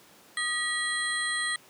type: tone cluster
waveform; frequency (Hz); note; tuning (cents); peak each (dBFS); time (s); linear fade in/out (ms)
sine; 1236 / 1919 / 3281 / 4074 / 8580; D#6 / A#6 / G#7 / C8 / C9; -12 / +50 / -22 / -47 / +42; -37 / -29 / -36 / -36 / -35; 0.37-1.56; 2
effects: pink hiss -55 dBFS RMS until 1.69 s + high-pass 200 Hz 12 dB/octave